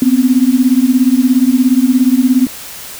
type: beating tone pair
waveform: sine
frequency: 246.9 / 263.9 Hz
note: B3 / C4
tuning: 0 / +15 cents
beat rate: 17 Hz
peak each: -10 dBFS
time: 0.02-2.47 s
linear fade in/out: 2 ms
effects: white hiss -29 dBFS RMS until 2.99 s